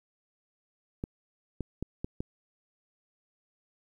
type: clicks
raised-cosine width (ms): 3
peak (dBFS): -20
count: 5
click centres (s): 1.039 / 1.607 / 1.826 / 2.045 / 2.205
effects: 10-bit